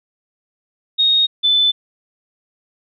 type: tone pair in turn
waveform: sine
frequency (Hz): 3729 / 3510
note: A#7 / A7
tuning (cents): 0 / -5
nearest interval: minor second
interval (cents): 105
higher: first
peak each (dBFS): -11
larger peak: neither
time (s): 0.98-1.27 / 1.43-1.72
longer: neither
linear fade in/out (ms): 20
effects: none